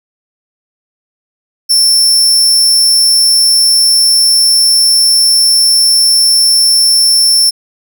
sawtooth tone, 5380 Hz, E8, 34 cents sharp, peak -3 dBFS, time 1.69-7.51 s, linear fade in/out 20 ms, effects none

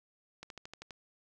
slowing click train, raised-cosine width 0.2 ms, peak -28 dBFS, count 7, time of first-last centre 0.43-0.908 s, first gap 72 ms, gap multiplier 1.04, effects none

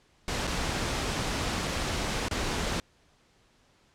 pink noise with dropouts, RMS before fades -30 dBFS, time 0.28-2.8 s, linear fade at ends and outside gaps 1 ms, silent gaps 0.47-0.475 / 2.284-2.311 s, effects pink hiss -64 dBFS RMS until 3.94 s + low-pass 7000 Hz 12 dB/octave

